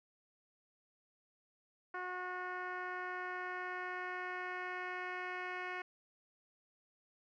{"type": "tone with low-pass filter sweep", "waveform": "10% pulse", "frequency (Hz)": 363.8, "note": "F#4", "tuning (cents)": -29, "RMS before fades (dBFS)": -42, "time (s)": [1.94, 5.82], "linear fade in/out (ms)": 5, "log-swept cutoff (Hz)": [1500, 2300], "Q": 1.9, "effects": []}